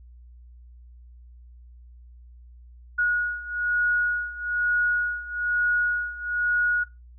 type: beating tone pair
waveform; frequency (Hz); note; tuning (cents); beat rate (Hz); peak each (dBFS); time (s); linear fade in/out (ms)
sine; 1451 / 1452.1; F#6 / F#6; -34 / -33; 1.1; -24 / -27; 2.98-6.84; 10
effects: noise-tail reverb RT60 0.2 s tail -17 dB re dry + added 60 Hz sine -45 dBFS peak until 7.18 s